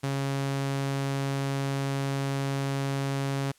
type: tone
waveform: sawtooth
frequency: 137.6 Hz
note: C#3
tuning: 12 cents flat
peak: -23 dBFS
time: 0.03-3.52 s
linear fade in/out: 10 ms
effects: white hiss -62 dBFS RMS until 3.58 s + low-pass 11000 Hz 12 dB/octave